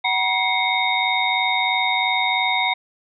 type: tone cluster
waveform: sine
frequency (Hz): 750 / 957 / 2116 / 2219 / 3706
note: F#5 / A#5 / C7 / C#7 / A#7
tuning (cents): +23 / +45 / +19 / +1 / -11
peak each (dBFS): -24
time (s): 0.04-2.74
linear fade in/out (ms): 10
effects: none